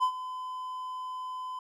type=tone with ADSR envelope; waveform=triangle; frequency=1016 Hz; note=B5; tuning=49 cents sharp; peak=-19 dBFS; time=0-1.59 s; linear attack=31 ms; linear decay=81 ms; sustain=-14 dB; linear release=3 ms; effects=none